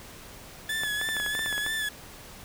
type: tone with vibrato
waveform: 30% pulse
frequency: 1728 Hz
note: A6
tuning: 32 cents flat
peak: -25 dBFS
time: 0.69-1.89 s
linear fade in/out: 5 ms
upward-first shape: sine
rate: 3.1 Hz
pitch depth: 45 cents each way
type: clicks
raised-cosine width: 0.5 ms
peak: -20 dBFS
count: 12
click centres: 0.835 / 1.014 / 1.089 / 1.167 / 1.2 / 1.263 / 1.351 / 1.392 / 1.461 / 1.527 / 1.58 / 1.664 s
effects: pink hiss -46 dBFS RMS until 2.44 s